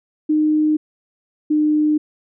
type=tone pair in turn; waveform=sine; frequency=306.4 / 303.2 Hz; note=D#4 / D#4; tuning=-27 / -45 cents; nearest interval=unison; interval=18 cents; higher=first; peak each=-13 dBFS; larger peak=neither; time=0.29-0.77 / 1.5-1.98 s; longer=neither; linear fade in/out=10 ms; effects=none